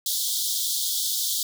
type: high-pass noise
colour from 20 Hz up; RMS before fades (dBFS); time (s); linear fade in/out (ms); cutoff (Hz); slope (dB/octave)
pink; -26; 0.06-1.43; 2; 3300; 96
effects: none